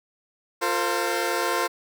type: chord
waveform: 15% pulse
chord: F suspended fourth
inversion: none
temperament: equal with one note detuned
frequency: 349.2 / 454.2 / 523.3 Hz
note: F4 / Bb4 / C5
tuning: 0 / -45 / 0 cents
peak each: -21 / -21 / -21 dBFS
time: 0.61-1.68 s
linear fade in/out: 20 ms
effects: none